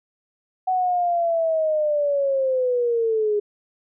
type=linear sweep; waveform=sine; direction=down; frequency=750 to 410.6 Hz; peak=-18 dBFS; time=0.67-3.4 s; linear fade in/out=10 ms; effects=none